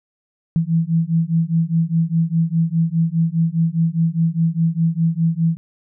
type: beating tone pair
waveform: sine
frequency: 162.4 / 167.3 Hz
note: E3 / E3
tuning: -26 / +26 cents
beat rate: 4.9 Hz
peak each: -18 dBFS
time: 0.56-5.57 s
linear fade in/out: 0 ms
effects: none